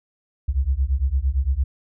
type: beating tone pair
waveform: sine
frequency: 62.8 / 71.6 Hz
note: B1 / D2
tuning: +30 / -43 cents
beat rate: 8.8 Hz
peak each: -21 dBFS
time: 0.48-1.64 s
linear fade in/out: 10 ms
effects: none